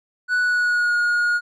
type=tone with pitch glide; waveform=triangle; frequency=1480 to 1437.9 Hz; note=F#6 to F#6; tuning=0 to -50 cents; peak=-15 dBFS; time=0.28-1.41 s; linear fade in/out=50 ms; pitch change=-50 cents; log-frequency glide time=0.39-0.96 s; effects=resampled to 22050 Hz